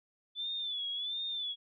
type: tone with vibrato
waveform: sine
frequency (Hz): 3480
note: A7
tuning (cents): -20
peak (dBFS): -34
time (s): 0.35-1.56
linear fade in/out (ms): 50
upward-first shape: sine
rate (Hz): 1.4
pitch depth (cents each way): 88
effects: none